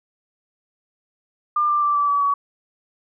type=tone with pitch steps; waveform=sine; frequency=1199 / 1185.2 / 1171.6 / 1158.2 / 1144.9 / 1131.7 Hz; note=D6 / D6 / D6 / D6 / D6 / C#6; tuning=+36 / +15 / -5 / -24 / -44 / +35 cents; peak=-16 dBFS; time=1.56-2.34 s; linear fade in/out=5 ms; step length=130 ms; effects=none